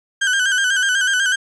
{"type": "tone with vibrato", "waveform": "35% pulse", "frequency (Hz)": 1546, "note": "G6", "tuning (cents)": -24, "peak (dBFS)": -13, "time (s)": [0.21, 1.36], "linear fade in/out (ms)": 10, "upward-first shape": "square", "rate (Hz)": 8.1, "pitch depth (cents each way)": 57, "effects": ["resampled to 22050 Hz"]}